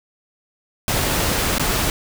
pink noise with dropouts, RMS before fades -20 dBFS, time 0.88-1.9 s, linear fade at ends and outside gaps 1 ms, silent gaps 1.583-1.596 s, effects none

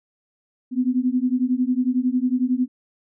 sine beating tone pair, 246.9 / 257.9 Hz, B3 / C4, 0 / -25 cents, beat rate 11 Hz, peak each -21 dBFS, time 0.71-2.68 s, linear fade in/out 50 ms, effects none

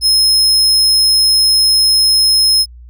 40% pulse tone, 5160 Hz, E8, 38 cents flat, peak -7 dBFS, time 0.01-2.66 s, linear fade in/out 50 ms, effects added 60 Hz sine -33 dBFS peak until 2.89 s

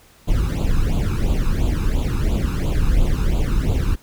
brown noise with flanger, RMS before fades -18 dBFS, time 0.27-3.96 s, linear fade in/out 20 ms, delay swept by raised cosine 0.27 to 0.8 ms, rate 2.9 Hz, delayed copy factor +0.9, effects pink hiss -51 dBFS RMS until 4.02 s

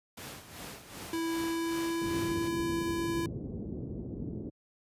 pink noise with tremolo, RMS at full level -42 dBFS, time 0.17-2.48 s, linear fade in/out 5 ms, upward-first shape sine, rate 2.6 Hz, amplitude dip 65%
square tone with pitch glide, 329.6 to 335.4 Hz, E4 to E4, 0 to +30 cents, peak -31 dBFS, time 1.13-3.26 s, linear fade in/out 2 ms, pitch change +30 cents, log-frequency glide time 1.25-2.29 s
pink low-pass noise, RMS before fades -36 dBFS, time 2.01-4.5 s, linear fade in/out 10 ms, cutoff 390 Hz, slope 24 dB/octave
effects high-pass 80 Hz 12 dB/octave + resampled to 32000 Hz

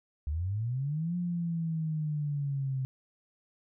sine linear two-way sweep, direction up then down, 69.3 to 177.7 to 130.3 Hz, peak -29 dBFS, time 0.27-2.85 s, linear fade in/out 0 ms, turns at 1.16 s, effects none

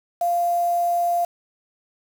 sine tone with quantisation, 695 Hz, F5, 9 cents flat, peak -18 dBFS, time 0.21-1.25 s, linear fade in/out 5 ms, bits 6, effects none

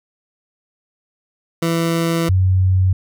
20% pulse / sine tone pair in turn, 166.4 / 93.39 Hz, E3 / F#2, +17 / +17 cents, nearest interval minor seventh, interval 1000 cents, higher first, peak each -11 dBFS, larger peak neither, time 1.62-2.29 / 2.29-2.93 s, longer first, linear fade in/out 5 ms, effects none

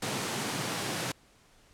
pink high-pass noise, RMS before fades -33 dBFS, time 0.02-1.12 s, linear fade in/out 5 ms, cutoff 110 Hz, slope 48 dB/octave, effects pink hiss -61 dBFS RMS until 1.73 s + low-pass 10000 Hz 12 dB/octave

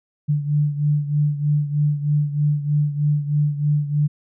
sine beating tone pair, 146.83 / 150.03 Hz, D3 / D3, 0 / +37 cents, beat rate 3.2 Hz, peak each -18 / -23 dBFS, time 0.28-4.08 s, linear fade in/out 20 ms, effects none

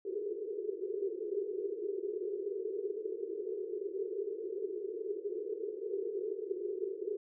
pink band-pass noise, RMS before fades -38 dBFS, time 0.05-7.17 s, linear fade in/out 5 ms, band 370 to 440 Hz, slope 96 dB/octave, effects none

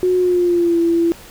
sine tone with pitch glide, 365.1 to 336.7 Hz, F#4 to E4, -23 to +37 cents, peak -12 dBFS, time 0.03-1.12 s, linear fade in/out 0 ms, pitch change -140 cents, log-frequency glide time 0.17-0.79 s, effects pink hiss -40 dBFS RMS until 1.3 s

